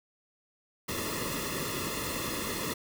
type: noise with comb filter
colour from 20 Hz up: pink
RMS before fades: -34 dBFS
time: 0.88-2.74 s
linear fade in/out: 10 ms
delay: 1.3 ms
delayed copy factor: -1
effects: none